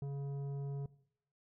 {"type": "tone with tanh clipping", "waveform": "triangle", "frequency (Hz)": 140, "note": "C#3", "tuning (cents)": 18, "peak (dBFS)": -39, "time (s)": [0.02, 0.86], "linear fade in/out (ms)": 2, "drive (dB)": 14, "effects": ["noise-tail reverb RT60 0.7 s tail -19 dB re dry"]}